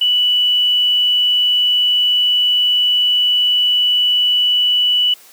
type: tone with tanh clipping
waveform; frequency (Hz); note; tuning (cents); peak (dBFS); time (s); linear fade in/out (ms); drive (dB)
triangle; 2960; F#7; 0; -11; 0.01-5.14; 5; 2
effects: white hiss -44 dBFS RMS until 5.32 s + high-pass 300 Hz 12 dB/octave